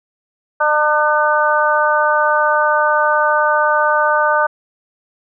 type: harmonic tone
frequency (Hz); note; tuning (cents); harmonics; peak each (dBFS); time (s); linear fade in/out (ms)
301.3; D4; +44; 2 / 3 / 4 / 5; -17 / -17 / -17 / -17; 0.6-4.47; 10
effects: none